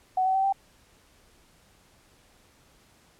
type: tone with pitch steps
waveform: sine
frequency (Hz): 747 / 758.7 / 770.7 / 782.8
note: F#5 / F#5 / G5 / G5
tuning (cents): +16 / +43 / -30 / -3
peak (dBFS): -21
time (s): 0.17-0.526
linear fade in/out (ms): 5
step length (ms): 89
effects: pink hiss -60 dBFS RMS until 3.19 s + low-pass 12000 Hz 12 dB/octave